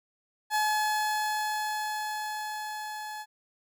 30% pulse tone with level ramp, 853 Hz, G#5, 46 cents sharp, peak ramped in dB -21 to -34 dBFS, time 0.5-3.26 s, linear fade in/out 50 ms, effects none

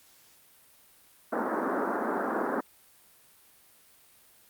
pink band-pass noise, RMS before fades -30 dBFS, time 1.32-2.61 s, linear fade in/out 10 ms, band 220 to 1600 Hz, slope 48 dB/octave, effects white hiss -59 dBFS RMS until 4.49 s + Opus 48 kbps

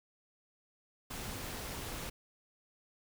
pink noise with amplitude modulation, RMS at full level -40 dBFS, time 1.1-2.1 s, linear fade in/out 10 ms, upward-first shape sine, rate 238 Hz, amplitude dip 40%, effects none

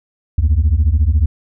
sine beating tone pair, 69.3 / 83.3 Hz, C#2 / E2, 0 / +19 cents, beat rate 14 Hz, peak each -11 dBFS, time 0.38-1.26 s, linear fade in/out 5 ms, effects tanh soft clip ceiling -7 dBFS

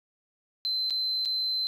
sine tone with dropouts, 4076 Hz, C8, 46 cents flat, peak -25 dBFS, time 0.65-1.67 s, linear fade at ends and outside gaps 0 ms, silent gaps 0.899-0.906 / 1.251-1.257 s, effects tanh soft clip ceiling -21 dBFS + 11-bit

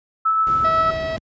sine tone with tremolo, 1309 Hz, E6, 13 cents flat, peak -14 dBFS, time 0.25-0.91 s, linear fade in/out 10 ms, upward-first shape sine, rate 7.9 Hz, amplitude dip 25%
brown noise, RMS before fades -28 dBFS, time 0.47-1.18 s, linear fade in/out 0 ms
harmonic tone, 647 Hz, E5, 32 cents flat, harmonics 1 / 2 / 3 / 4 / 5 / 6 / 7 / 8, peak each -23 / -35 / -32 / -42 / -42 / -42 / -46 / -46 dBFS, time 0.64-1.17 s, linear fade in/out 10 ms
effects high-pass 80 Hz 12 dB/octave + resampled to 16000 Hz

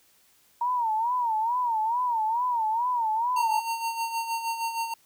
sine tone with vibrato, 931 Hz, A#5, 2 cents flat, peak -23 dBFS, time 0.61-3.6 s, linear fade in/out 5 ms, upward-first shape sine, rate 2.3 Hz, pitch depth 130 cents each way
square tone with tremolo, 915 Hz, A#5, 32 cents flat, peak -26 dBFS, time 3.36-4.94 s, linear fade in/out 5 ms, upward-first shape sine, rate 6.4 Hz, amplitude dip 60%
effects white hiss -62 dBFS RMS until 5.05 s

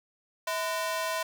sawtooth ring-modulated tone, 830.6 Hz, G#5, in tune, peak -22 dBFS, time 0.47-1.23 s, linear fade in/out 5 ms, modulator 185 Hz, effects none

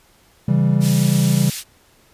triangle chord, C# diminished, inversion none, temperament equal with one note detuned, 136.92 / 164.81 / 196 Hz, C#3 / E3 / G3, -21 / 0 / 0 cents, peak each -15 / -16 / -16 dBFS, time 0.48-1.5 s, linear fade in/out 5 ms
white band-pass noise, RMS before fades -29 dBFS, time 0.8-1.64 s, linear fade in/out 50 ms, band 2300 to 11000 Hz, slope 12 dB/octave
effects pink hiss -54 dBFS RMS until 2.13 s + resampled to 32000 Hz

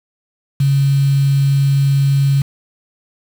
sine tone with quantisation, 138.59 Hz, C#3, in tune, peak -10 dBFS, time 0.6-2.42 s, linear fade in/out 5 ms, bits 5, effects none

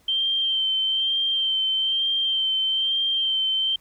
sine tone with vibrato, 3133 Hz, G7, 2 cents flat, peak -20 dBFS, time 0.08-3.76 s, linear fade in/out 5 ms, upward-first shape sine, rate 1.1 Hz, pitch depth 23 cents each way, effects pink hiss -60 dBFS RMS until 3.8 s

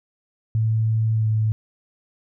sine tone with pitch glide, 110.9 to 109.18 Hz, A2 to A2, +14 to -13 cents, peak -17 dBFS, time 0.55-1.52 s, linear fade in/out 0 ms, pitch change -27 cents, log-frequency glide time 1.14-1.27 s, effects none

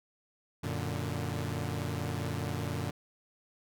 sawtooth chord, Gb augmented, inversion none, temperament equal with one note detuned, 92.07 / 116.54 / 146.83 Hz, Gb2 / Bb2 / D3, -8 / 0 / 0 cents, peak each -33 dBFS, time 0.63-2.91 s, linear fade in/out 10 ms, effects none

